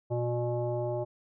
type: tone with frequency modulation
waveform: sine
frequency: 361.7 Hz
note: F#4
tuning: 39 cents flat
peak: -28 dBFS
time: 0.1-1.05 s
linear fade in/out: 20 ms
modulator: 241 Hz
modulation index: 1.5
effects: none